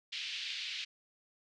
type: band-pass noise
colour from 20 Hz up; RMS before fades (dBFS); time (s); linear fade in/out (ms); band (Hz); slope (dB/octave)
white; -40; 0.12-0.85; 10; 2400 to 4100; 24
effects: low-pass 7000 Hz 12 dB/octave